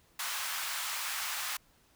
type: high-pass noise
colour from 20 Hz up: pink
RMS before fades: -36 dBFS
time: 0.19-1.57 s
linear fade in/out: 5 ms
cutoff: 980 Hz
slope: 24 dB/octave
effects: pink hiss -66 dBFS RMS until 1.95 s